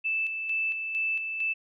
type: tone with tremolo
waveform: sine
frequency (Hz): 2637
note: E7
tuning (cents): 0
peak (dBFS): -25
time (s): 0.04-1.54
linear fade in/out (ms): 20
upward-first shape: square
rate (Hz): 2.2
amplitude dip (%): 45
effects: none